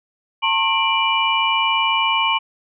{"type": "tone cluster", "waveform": "sine", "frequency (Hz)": [900, 1078, 2360, 2946], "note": ["A5", "C#6", "D7", "F#7"], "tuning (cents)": [39, -49, 8, -8], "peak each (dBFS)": -21, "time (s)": [0.42, 2.39], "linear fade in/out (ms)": 20, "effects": []}